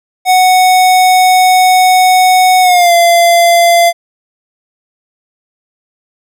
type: tone with pitch glide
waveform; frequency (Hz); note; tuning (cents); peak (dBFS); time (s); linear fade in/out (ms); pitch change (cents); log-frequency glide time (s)
square; 740 to 686.5; F#5 to F5; 0 to -30; -5; 0.25-3.93; 50; -130; 2.61-2.93
effects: none